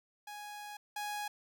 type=tone pair in turn; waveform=sawtooth; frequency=830.6 / 830.6 Hz; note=G#5 / G#5; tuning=0 / 0 cents; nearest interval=unison; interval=0 cents; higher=neither; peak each=-40 / -33 dBFS; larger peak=second; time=0.27-0.77 / 0.96-1.28 s; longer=first; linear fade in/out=5 ms; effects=none